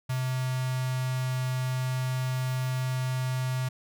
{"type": "tone with notch filter", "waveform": "square", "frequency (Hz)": 128.6, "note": "C3", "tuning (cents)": -30, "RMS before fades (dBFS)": -29, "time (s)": [0.09, 3.69], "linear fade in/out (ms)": 10, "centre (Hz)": 410, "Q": 1, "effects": []}